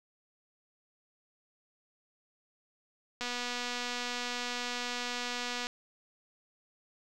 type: click train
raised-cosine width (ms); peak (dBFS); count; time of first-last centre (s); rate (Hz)
0.2; -19; 601; 3.21-5.669; 244
effects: none